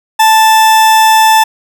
40% pulse tone, 880 Hz, A5, in tune, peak -3 dBFS, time 0.19-1.44 s, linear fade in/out 10 ms, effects none

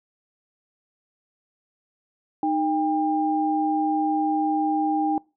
sine tone pair together, 308.8 / 799 Hz, D#4 / G5, -13 / +33 cents, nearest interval octave + major third, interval 1646 cents, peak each -23 dBFS, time 2.43-5.18 s, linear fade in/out 2 ms, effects noise-tail reverb RT60 0.3 s tail -25 dB re dry

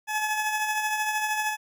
20% pulse tone with tremolo, 855 Hz, A5, 50 cents flat, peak -18 dBFS, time 0.07-1.57 s, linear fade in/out 50 ms, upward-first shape triangle, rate 13 Hz, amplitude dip 50%, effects none

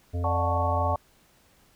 harmonic tone, 87.31 Hz, F2, in tune, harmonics 1 / 3 / 5 / 7 / 8, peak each -26 / -38 / -40 / -42 / -46 dBFS, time 0.13-0.96 s, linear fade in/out 20 ms
sine chord, D major seventh, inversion none, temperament equal with one note detuned, 587.3 / 731.5 / 880 / 1108.7 Hz, D5 / F#5 / A5 / C#6, 0 / -20 / 0 / 0 cents, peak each -30 dBFS, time 0.24-0.96 s, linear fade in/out 2 ms
effects pink hiss -61 dBFS RMS until 1.75 s

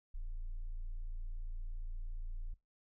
sine tone, 28.64 Hz, A#0, 30 cents flat, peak -36 dBFS, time 0.14-2.54 s, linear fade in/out 10 ms, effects noise-tail reverb RT60 0.2 s tail -20 dB re dry + tanh soft clip ceiling -37 dBFS

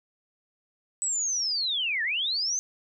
sine linear two-way sweep, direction down then up, 8020 to 1709 to 6340 Hz, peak -25 dBFS, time 1.02-2.59 s, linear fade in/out 0 ms, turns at 2.03 s, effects none

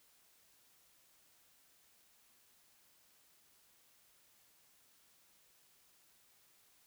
silence, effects white hiss -69 dBFS RMS until 6.86 s

